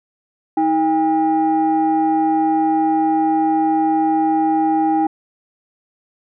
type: tone pair together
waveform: sine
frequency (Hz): 317.3 / 803.5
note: D#4 / G5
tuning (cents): +34 / +43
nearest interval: octave + major third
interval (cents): 1609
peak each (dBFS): -15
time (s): 0.57-5.07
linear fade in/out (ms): 5
effects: tanh soft clip ceiling -8 dBFS